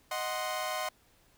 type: chord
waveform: sawtooth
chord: C diminished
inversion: first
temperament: equal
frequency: 622.3 / 740 / 1046.5 Hz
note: Eb5 / Gb5 / C6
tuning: 0 / 0 / 0 cents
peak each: -33 dBFS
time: 0.11-0.89 s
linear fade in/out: 5 ms
effects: pink hiss -65 dBFS RMS until 1.37 s